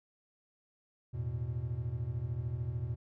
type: chord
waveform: triangle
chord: E suspended fourth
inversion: none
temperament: equal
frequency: 82.41 / 110 / 123.47 Hz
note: E2 / A2 / B2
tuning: 0 / 0 / 0 cents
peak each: -39 / -37 / -34 dBFS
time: 1.13-2.96 s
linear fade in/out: 20 ms
effects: none